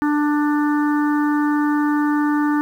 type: harmonic tone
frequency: 295.9 Hz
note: D4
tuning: 13 cents sharp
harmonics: 1 / 3 / 4 / 5 / 6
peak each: -16 / -26 / -28 / -30 / -32 dBFS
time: 0.02-2.61 s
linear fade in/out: 0 ms
effects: 8-bit